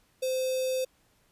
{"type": "tone with notch filter", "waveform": "square", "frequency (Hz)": 517, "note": "C5", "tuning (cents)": -21, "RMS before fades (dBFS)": -29, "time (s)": [0.22, 0.85], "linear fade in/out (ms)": 10, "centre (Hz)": 1600, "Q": 0.69, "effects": ["pink hiss -67 dBFS RMS until 1.31 s", "resampled to 32000 Hz"]}